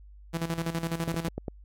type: tone with tremolo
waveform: sawtooth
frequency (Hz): 166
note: E3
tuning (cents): +12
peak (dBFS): -23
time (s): 0.33-1.29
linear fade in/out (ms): 20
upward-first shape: square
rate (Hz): 12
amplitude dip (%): 70
type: clicks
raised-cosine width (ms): 2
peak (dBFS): -19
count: 5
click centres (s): 1.078 / 1.143 / 1.282 / 1.38 / 1.482
effects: added 50 Hz sine -47 dBFS peak until 1.64 s + AAC 64 kbps